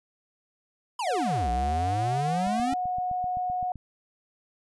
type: exponential two-way sweep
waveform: square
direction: down then up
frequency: 1046.5 to 58 to 277.9 Hz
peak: -28 dBFS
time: 0.99-2.74 s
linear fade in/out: 5 ms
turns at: 1.5 s
type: tone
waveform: sine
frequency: 729 Hz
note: F#5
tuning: 26 cents flat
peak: -26 dBFS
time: 1.07-3.72 s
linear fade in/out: 2 ms
type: click train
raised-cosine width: 5 ms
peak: -30 dBFS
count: 11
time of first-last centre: 2.47-3.757 s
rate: 7.77 Hz
effects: resampled to 24000 Hz